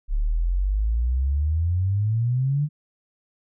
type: exponential sweep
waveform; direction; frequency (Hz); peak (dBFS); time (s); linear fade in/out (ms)
sine; up; 34.65 to 151.8; -19; 0.08-2.69; 50
effects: none